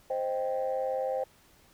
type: chord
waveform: sine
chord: C minor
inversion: none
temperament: equal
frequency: 523.3 / 622.3 / 784 Hz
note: C5 / Eb5 / G5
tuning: 0 / 0 / 0 cents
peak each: -29 / -35 / -34 dBFS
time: 0.1-1.24 s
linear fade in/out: 5 ms
effects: tanh soft clip ceiling -21 dBFS + pink hiss -61 dBFS RMS until 1.73 s